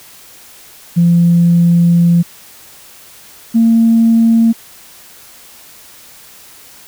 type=tone pair in turn; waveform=sine; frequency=171.4 / 228 Hz; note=F3 / A#3; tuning=-32 / -38 cents; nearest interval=perfect fourth; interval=494 cents; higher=second; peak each=-5 dBFS; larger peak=neither; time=0.96-2.23 / 3.54-4.53 s; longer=first; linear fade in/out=20 ms; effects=tanh soft clip ceiling -1 dBFS + white hiss -39 dBFS RMS until 6.87 s